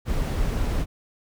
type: noise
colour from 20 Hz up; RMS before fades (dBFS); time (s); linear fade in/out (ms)
brown; -24; 0.05-0.86; 50
effects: none